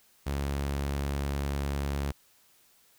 sawtooth tone, 70.2 Hz, C#2, 22 cents sharp, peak -25 dBFS, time 0.26-2.12 s, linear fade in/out 10 ms, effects white hiss -63 dBFS RMS until 2.98 s

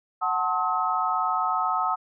sine chord, F# diminished seventh, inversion none, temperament just, 740 / 888 / 1065.6 / 1278.7 Hz, F#5 / A5 / C6 / Eb6, 0 / +16 / +31 / +47 cents, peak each -28 / -29 / -31 / -25 dBFS, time 0.21-1.96 s, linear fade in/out 20 ms, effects none

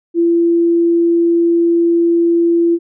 sine tone, 339 Hz, E4, 49 cents sharp, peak -9 dBFS, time 0.14-2.79 s, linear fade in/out 50 ms, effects none

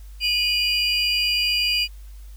triangle tone cluster, 2469 / 2927 / 4780 Hz, D#7 / F#7 / D8, -14 / -19 / +30 cents, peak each -22 dBFS, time 0.2-1.88 s, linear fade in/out 50 ms, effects added 50 Hz sine -37 dBFS peak until 2.36 s + white hiss -56 dBFS RMS until 2.36 s

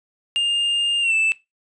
triangle tone with pitch glide, 2813 to 2640 Hz, F7 to E7, +12 to +2 cents, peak -15 dBFS, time 0.36-1.32 s, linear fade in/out 0 ms, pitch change -110 cents, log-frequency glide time 1.01-1.14 s, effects noise-tail reverb RT60 0.2 s tail -18 dB re dry + resampled to 22050 Hz

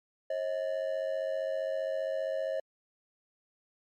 triangle ring-modulated tone, 587.3 Hz, D5, in tune, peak -25 dBFS, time 0.3-2.6 s, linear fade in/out 5 ms, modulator 47.6 Hz, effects MP3 64 kbps

